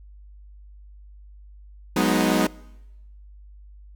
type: chord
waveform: sawtooth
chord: G# minor seventh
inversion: third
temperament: equal with one note detuned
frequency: 182.66 / 207.7 / 246.9 / 311.1 Hz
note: F#3 / G#3 / B3 / D#4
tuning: -22 / 0 / 0 / 0 cents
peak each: -20 dBFS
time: 1.96-2.47 s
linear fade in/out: 5 ms
effects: noise-tail reverb RT60 1.0 s tail -23 dB re dry + added 50 Hz sine -43 dBFS peak until 3.95 s